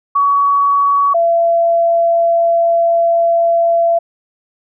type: tone pair in turn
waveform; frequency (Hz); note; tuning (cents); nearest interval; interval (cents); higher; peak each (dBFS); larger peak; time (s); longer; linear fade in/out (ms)
sine; 1128 / 676; C#6 / E5; +30 / +43; major sixth; 887; first; -9; neither; 0.15-1.14 / 1.14-3.99; second; 10
effects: none